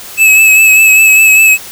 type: tone with vibrato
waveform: square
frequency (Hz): 2590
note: E7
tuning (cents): -31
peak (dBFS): -3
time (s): 0.17-1.58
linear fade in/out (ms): 50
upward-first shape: sine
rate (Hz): 5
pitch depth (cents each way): 28
effects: white hiss -28 dBFS RMS until 1.71 s